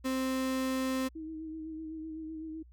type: tone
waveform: 35% pulse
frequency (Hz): 261.6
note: C4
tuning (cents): 0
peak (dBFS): -28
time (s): 0.04-1.09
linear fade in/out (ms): 20
type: tone with vibrato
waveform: sine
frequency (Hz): 316.7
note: D#4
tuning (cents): +31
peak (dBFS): -38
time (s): 1.15-2.63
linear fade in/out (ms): 10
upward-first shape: sine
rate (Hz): 7.9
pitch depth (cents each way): 30
effects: added 60 Hz sine -53 dBFS peak until 2.72 s